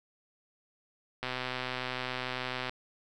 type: click train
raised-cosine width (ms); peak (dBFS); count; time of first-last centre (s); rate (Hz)
0.3; -18; 187; 1.23-2.695; 127
effects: none